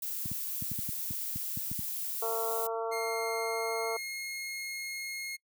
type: noise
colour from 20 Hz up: violet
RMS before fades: -36 dBFS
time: 0.02-2.67 s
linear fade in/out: 5 ms
type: clicks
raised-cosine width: 5 ms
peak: -24 dBFS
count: 11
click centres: 0.258 / 0.316 / 0.623 / 0.716 / 0.789 / 0.89 / 1.108 / 1.359 / 1.573 / 1.715 / 1.792 s
type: harmonic tone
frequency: 226.6 Hz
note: A#3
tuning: 49 cents flat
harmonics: 2 / 3 / 4 / 5 / 6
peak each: -33 / -37 / -39 / -41 / -43 dBFS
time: 2.22-3.97 s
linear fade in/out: 5 ms
type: tone with pitch glide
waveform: sawtooth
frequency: 2123 to 2151 Hz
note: C7 to C7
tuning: +25 to +47 cents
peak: -33 dBFS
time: 2.91-5.37 s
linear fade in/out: 20 ms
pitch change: +22 cents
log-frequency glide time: 3.38-4.17 s
effects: noise-tail reverb RT60 0.1 s tail -24 dB re dry + high-pass 100 Hz 12 dB/octave